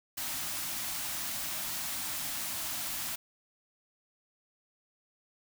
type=band-stop noise; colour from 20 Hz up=white; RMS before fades=-36 dBFS; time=0.17-3.16 s; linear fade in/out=10 ms; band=350 to 580 Hz; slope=96 dB/octave; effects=none